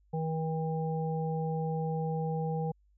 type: harmonic tone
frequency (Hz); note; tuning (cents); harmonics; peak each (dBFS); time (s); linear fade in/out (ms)
160; D#3; +49; 1 / 3 / 5; -31 / -36 / -38; 0.13-2.72; 10
effects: added 50 Hz sine -63 dBFS peak until 2.97 s